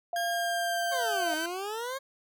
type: tone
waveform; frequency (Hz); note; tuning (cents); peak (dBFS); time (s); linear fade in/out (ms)
sine; 691; F5; -19; -29; 0.13-1.34; 2
type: tone with pitch glide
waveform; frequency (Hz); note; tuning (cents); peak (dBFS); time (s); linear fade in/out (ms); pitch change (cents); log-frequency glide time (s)
sawtooth; 1620 to 1541.5; G#6 to G6; -43 to -29; -28; 0.16-1.46; 2; -86; 0.3-1.17
type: exponential two-way sweep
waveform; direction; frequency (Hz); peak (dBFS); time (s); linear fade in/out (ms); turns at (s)
20% pulse; down then up; 559 to 305.4 to 550; -28; 0.91-1.99; 20; 1.34
effects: none